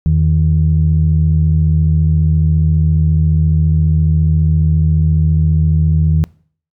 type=tone pair together; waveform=sine; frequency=82.41 / 156.97 Hz; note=E2 / D#3; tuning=0 / +16 cents; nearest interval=major seventh; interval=1116 cents; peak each=-11 dBFS; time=0.06-6.24 s; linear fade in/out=0 ms; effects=noise-tail reverb RT60 0.5 s tail -24 dB re dry + tanh soft clip ceiling -2 dBFS